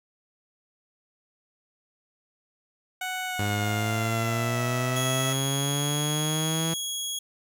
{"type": "tone with pitch glide", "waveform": "15% pulse", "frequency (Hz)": [741, 652.6], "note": ["F#5", "E5"], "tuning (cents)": [2, -18], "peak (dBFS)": -23, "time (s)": [3.01, 5.33], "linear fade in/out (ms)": 5, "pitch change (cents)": -220, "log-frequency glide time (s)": [3.26, 4.63]}
{"type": "exponential sweep", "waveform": "sawtooth", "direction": "up", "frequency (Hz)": [101.2, 164.81], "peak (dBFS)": -22, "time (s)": [3.39, 6.74], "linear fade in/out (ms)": 5}
{"type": "tone", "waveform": "20% pulse", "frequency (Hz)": 3322, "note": "G#7", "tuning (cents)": 0, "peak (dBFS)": -24, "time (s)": [4.96, 7.19], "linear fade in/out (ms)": 5}
{"effects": []}